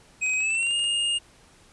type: tone with pitch glide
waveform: square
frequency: 2524 to 2833 Hz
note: D#7 to F7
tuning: +24 to +24 cents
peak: -23 dBFS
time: 0.21-1.19 s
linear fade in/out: 20 ms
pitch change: +200 cents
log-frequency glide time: 0.37-0.74 s
type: clicks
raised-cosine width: 0.2 ms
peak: -28 dBFS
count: 11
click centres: 0.263 / 0.295 / 0.336 / 0.405 / 0.505 / 0.552 / 0.628 / 0.668 / 0.71 / 0.794 / 0.842 s
effects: pink hiss -55 dBFS RMS until 1.72 s + resampled to 24000 Hz